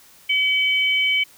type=tone pair together; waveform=sine; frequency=2282 / 3049 Hz; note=C#7 / G7; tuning=+50 / -49 cents; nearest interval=perfect fourth; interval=501 cents; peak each=-18 / -21 dBFS; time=0.29-1.24 s; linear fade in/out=10 ms; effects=white hiss -50 dBFS RMS until 1.37 s